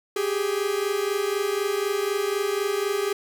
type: tone pair together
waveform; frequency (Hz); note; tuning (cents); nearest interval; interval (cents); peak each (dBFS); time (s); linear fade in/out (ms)
45% pulse; 391.3 / 415.3; G4 / G#4; -3 / 0; minor second; 103; -26; 0.16-3.13; 5
effects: 9-bit